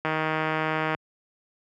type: click train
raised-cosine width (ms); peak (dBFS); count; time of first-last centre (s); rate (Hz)
0.5; -11; 142; 0.05-0.948; 157
effects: high-pass 100 Hz 12 dB/octave